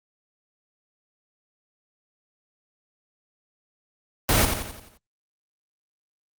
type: noise with echo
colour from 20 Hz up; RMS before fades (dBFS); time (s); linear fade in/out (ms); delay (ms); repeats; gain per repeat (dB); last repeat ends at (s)
pink; -19; 4.29-4.45; 0; 87; 6; -6; 4.972
effects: Opus 24 kbps